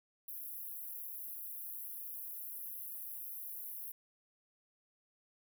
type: high-pass noise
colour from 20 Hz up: pink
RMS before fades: -45 dBFS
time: 0.28-3.92 s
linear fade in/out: 5 ms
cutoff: 11000 Hz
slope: 96 dB/octave
effects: none